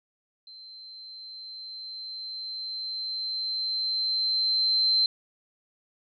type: tone with level ramp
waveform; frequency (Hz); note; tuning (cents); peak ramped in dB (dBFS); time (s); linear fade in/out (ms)
sine; 4104; C8; -34; -44 to -19; 0.47-5.06; 2
effects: none